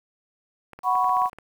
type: clicks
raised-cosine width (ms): 0.5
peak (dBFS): -26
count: 10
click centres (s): 0.733 / 0.79 / 0.954 / 1.044 / 1.094 / 1.169 / 1.219 / 1.258 / 1.331 / 1.386
type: chord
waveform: sine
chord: F# suspended fourth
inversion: none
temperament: equal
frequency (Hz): 740 / 987.8 / 1108.7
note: F#5 / B5 / C#6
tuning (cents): 0 / 0 / 0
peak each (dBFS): -23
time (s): 0.83-1.3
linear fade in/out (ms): 50
effects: 8-bit